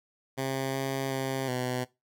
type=tone with pitch steps; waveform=10% pulse; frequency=133.9 / 135 / 133.3 / 126 Hz; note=C3 / C#3 / C3 / B2; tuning=+40 / -45 / +33 / +35 cents; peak=-21 dBFS; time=0.37-1.85 s; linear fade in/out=20 ms; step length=370 ms; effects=noise-tail reverb RT60 0.2 s tail -18 dB re dry